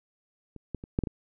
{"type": "clicks", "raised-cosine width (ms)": 3, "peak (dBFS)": [-30, -19, -27, -12, -15, -20], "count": 6, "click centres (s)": [0.563, 0.747, 0.839, 0.989, 1.037, 1.072], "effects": []}